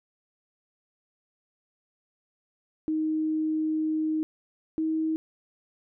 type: tone pair in turn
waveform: sine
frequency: 312.7 / 317.4 Hz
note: D#4 / D#4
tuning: +9 / +35 cents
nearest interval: unison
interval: 26 cents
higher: second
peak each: -24 dBFS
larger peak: neither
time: 2.88-4.23 / 4.78-5.16 s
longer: first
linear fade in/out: 0 ms
effects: none